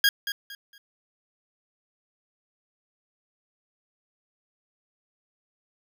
20% pulse tone with echo, 1632 Hz, G#6, 31 cents flat, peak -12 dBFS, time 0.04-0.09 s, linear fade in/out 2 ms, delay 230 ms, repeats 3, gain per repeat -11 dB, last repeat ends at 0.78 s, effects none

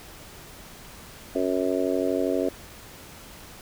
harmonic tone, 92.5 Hz, F#2, in tune, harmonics 3 / 4 / 5 / 6 / 7, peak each -27 / -28 / -29 / -30 / -30 dBFS, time 1.35-2.49 s, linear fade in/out 5 ms, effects pink hiss -45 dBFS RMS until 3.61 s

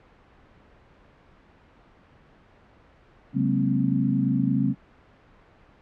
sine tone cluster, 136 / 188.4 / 211.8 / 237.1 / 265.9 Hz, C#3 / F#3 / G#3 / A#3 / C4, -33 / +32 / +34 / +30 / +28 cents, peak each -26 / -27 / -28 / -28 / -25 dBFS, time 3.33-4.75 s, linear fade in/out 50 ms, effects pink hiss -55 dBFS RMS until 5.81 s + low-pass 2000 Hz 12 dB/octave

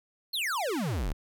square exponential sweep, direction down, 4467 to 30.87 Hz, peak -29 dBFS, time 0.33-1.13 s, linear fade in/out 10 ms, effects none

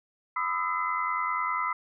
sine tone cluster, 1001 / 1226 / 1316 / 2042 Hz, B5 / D#6 / E6 / C7, +23 / -26 / -3 / -43 cents, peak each -31 / -32 / -31 / -34 dBFS, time 0.36-1.73 s, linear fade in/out 5 ms, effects none

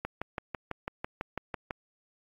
click train, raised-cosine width 0.5 ms, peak -18 dBFS, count 11, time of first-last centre 0.05-1.708 s, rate 6.03 Hz, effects AAC 48 kbps

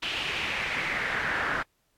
brown noise with band-pass filter sweep, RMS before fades -30 dBFS, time 0.02-1.63 s, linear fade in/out 10 ms, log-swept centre 3000 to 1500 Hz, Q 3.3, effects pink hiss -72 dBFS RMS until 1.97 s + AAC 64 kbps

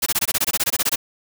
white noise bursts, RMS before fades -19 dBFS, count 15, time 0.02-0.959 s, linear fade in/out 10 ms, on 43 ms, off 21 ms, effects none

